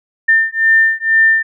sine beating tone pair, 1799 / 1801.1 Hz, A6 / A6, +38 / +40 cents, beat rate 2.1 Hz, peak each -12 dBFS, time 0.28-1.43 s, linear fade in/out 10 ms, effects none

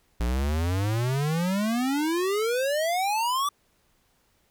square exponential sweep, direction up, 56.4 to 1174.7 Hz, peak -24 dBFS, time 0.2-3.49 s, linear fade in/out 5 ms, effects pink hiss -67 dBFS RMS until 4.5 s

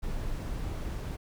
brown noise, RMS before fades -34 dBFS, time 0.02-1.17 s, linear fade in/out 20 ms, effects none

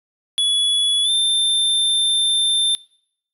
square tone with pitch glide, 3398 to 3575 Hz, G#7 to A7, +39 to +27 cents, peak -16 dBFS, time 0.38-2.75 s, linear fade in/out 0 ms, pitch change +88 cents, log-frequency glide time 1.03-1.1 s, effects noise-tail reverb RT60 0.7 s tail -22 dB re dry + resampled to 32000 Hz

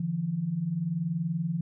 sine tone pair together, 149.4 / 170 Hz, D3 / F3, +30 / -46 cents, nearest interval major second, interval 224 cents, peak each -33 / -28 dBFS, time 0-1.61 s, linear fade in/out 5 ms, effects none

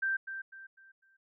sine tone with echo, 1568 Hz, G6, in tune, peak -28 dBFS, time 0.02-0.17 s, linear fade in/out 10 ms, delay 250 ms, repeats 4, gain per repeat -9 dB, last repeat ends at 1.17 s, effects none

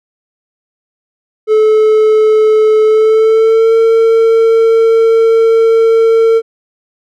triangle tone with pitch glide, 432.8 to 452.5 Hz, A4 to A4, -29 to +48 cents, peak -3 dBFS, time 1.47-6.42 s, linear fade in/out 50 ms, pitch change +77 cents, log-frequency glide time 2.84-3.75 s, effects none

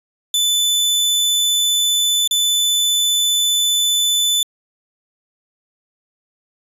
sawtooth tone with dropouts, 3505 Hz, A7, 7 cents flat, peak -11 dBFS, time 0.34-4.43 s, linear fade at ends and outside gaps 2 ms, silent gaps 2.276-2.31 s, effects resampled to 32000 Hz

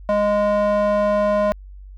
square tone with band-pass filter, 206.7 Hz, G#3, 8 cents flat, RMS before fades -18 dBFS, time 0.09-1.52 s, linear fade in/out 0 ms, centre 740 Hz, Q 4, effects added 48 Hz sine -36 dBFS peak until 1.97 s

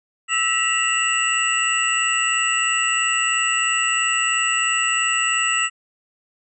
sine tone cluster, 1311 / 1944 / 2705 / 2828 / 7820 Hz, E6 / B6 / E7 / F7 / B8, -10 / -28 / +44 / +21 / -18 cents, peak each -24 dBFS, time 0.28-5.7 s, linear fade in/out 50 ms, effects none

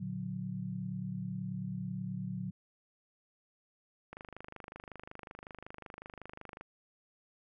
sine chord, Bb augmented, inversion none, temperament equal, 116.54 / 146.83 / 185 Hz, Bb2 / D3 / F#3, 0 / 0 / 0 cents, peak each -42 / -42 / -38 dBFS, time 0-2.51 s, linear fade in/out 10 ms
click train, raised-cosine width 0.5 ms, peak -30 dBFS, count 64, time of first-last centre 4.13-6.61 s, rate 25.4 Hz
effects none

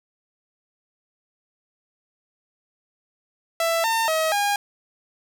sawtooth tone with pitch steps, 664 / 905 / 637 / 814 Hz, E5 / A5 / D#5 / G#5, +12 / +48 / +41 / -35 cents, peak -16 dBFS, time 3.6-4.56 s, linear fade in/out 2 ms, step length 240 ms, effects none

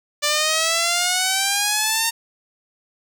5% pulse exponential sweep, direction up, 586 to 920 Hz, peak -6 dBFS, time 0.22-2.11 s, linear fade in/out 20 ms, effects none

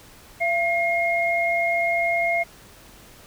sine tone pair together, 681 / 2143 Hz, F5 / C7, -44 / +41 cents, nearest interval octave + minor sixth, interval 1985 cents, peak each -22 dBFS, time 0.4-2.44 s, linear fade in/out 20 ms, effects pink hiss -48 dBFS RMS until 3.26 s

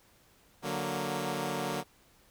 10% pulse chord, D augmented, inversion none, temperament equal, 146.83 / 185 / 233.1 Hz, D3 / F#3 / A#3, 0 / 0 / 0 cents, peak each -28 dBFS, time 0.62-1.84 s, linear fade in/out 50 ms, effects pink hiss -63 dBFS RMS until 2.3 s

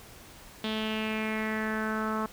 sawtooth tone with low-pass filter sweep, 217.8 Hz, A3, 17 cents flat, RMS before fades -31 dBFS, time 0.64-2.26 s, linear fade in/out 2 ms, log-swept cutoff 3500 to 1200 Hz, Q 4.6, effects pink hiss -50 dBFS RMS until 2.32 s

